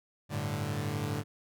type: chord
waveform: sawtooth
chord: G suspended second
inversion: none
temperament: equal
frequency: 98 / 110 / 146.83 Hz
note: G2 / A2 / D3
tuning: 0 / 0 / 0 cents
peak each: -33 / -32 / -31 dBFS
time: 0.29-1.24 s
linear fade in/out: 50 ms
effects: none